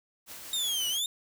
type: noise with tremolo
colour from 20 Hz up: white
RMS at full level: -43 dBFS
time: 0.26-1.01 s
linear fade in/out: 50 ms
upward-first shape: triangle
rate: 5.5 Hz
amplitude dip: 25%
type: exponential two-way sweep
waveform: sawtooth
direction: down then up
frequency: 3729 to 2899 to 3694 Hz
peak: -25 dBFS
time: 0.53-1.06 s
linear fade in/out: 2 ms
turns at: 0.88 s
effects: none